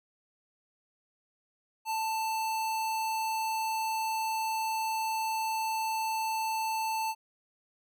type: tone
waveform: square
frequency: 885 Hz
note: A5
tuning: 10 cents sharp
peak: -30 dBFS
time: 1.85-7.15 s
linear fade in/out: 50 ms
effects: none